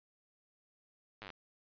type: slowing click train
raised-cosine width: 0.3 ms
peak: -30 dBFS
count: 9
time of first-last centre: 1.22-1.303 s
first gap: 9 ms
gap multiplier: 1.04
effects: resampled to 11025 Hz